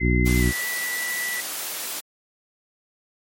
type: harmonic tone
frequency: 61 Hz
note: B1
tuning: 21 cents flat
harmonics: 1 / 2 / 3 / 4 / 5 / 6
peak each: -20 / -23 / -25 / -26 / -27 / -28 dBFS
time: 0-0.53 s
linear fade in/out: 50 ms
type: tone with pitch glide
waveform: sine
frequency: 2061 to 1962.3 Hz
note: C7 to B6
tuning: -27 to -12 cents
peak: -26 dBFS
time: 0-1.41 s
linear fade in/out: 10 ms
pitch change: -85 cents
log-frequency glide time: 0.39-0.44 s
type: high-pass noise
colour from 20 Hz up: white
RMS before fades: -30 dBFS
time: 0.25-2.01 s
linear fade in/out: 20 ms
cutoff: 250 Hz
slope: 12 dB/octave
effects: MP3 64 kbps